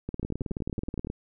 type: two click trains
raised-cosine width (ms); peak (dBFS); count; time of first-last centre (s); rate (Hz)
3; -20 / -19; 10 / 20; 0.23-1.071 / 0.09-1.101; 10.7 / 18.8
effects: none